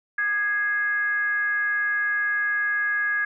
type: tone with frequency modulation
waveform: sine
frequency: 1661.2 Hz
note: G#6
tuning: in tune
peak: -21 dBFS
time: 0.18-3.25 s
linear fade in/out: 5 ms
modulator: 442 Hz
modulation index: 0.43
effects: none